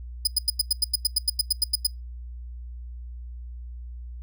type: tone bursts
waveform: sawtooth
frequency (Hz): 4995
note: D#8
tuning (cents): +6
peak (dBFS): -15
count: 15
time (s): 0.25-1.869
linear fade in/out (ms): 5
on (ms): 23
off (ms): 91
effects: noise-tail reverb RT60 0.2 s tail -24 dB re dry + added 60 Hz sine -35 dBFS peak until 4.22 s